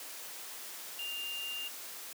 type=tone in noise; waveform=sine; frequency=2800 Hz; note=F7; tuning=4 cents sharp; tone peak=-37 dBFS; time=0.99-1.68 s; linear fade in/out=2 ms; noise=white; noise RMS=-45 dBFS; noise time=0-2.13 s; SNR=+5 dB; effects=high-pass 300 Hz 12 dB/octave